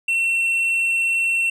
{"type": "tone with tanh clipping", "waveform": "sine", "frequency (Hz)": 2709, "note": "E7", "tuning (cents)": 47, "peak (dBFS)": -18, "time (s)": [0.08, 1.5], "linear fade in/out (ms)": 5, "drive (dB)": 4, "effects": []}